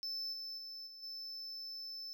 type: tone with level steps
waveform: triangle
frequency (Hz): 5274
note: E8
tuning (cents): 0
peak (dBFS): -37 / -41 / -44 / -49 / -42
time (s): 0.03-2.13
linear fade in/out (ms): 0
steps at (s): 0.32 / 0.57 / 0.86 / 1.02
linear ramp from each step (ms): 20
effects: none